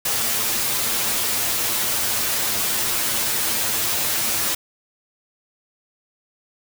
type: noise with comb filter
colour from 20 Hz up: white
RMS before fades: -22 dBFS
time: 0.05-4.55 s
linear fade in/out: 5 ms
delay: 8.8 ms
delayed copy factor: +0.75
effects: none